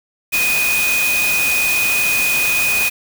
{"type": "tone in noise", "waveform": "sine", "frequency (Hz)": 2485, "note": "D#7", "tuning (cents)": -3, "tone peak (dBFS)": -15, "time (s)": [0.32, 2.9], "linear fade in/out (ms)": 20, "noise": "white", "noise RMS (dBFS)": -21, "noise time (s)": [0.32, 2.9], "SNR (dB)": 3, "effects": []}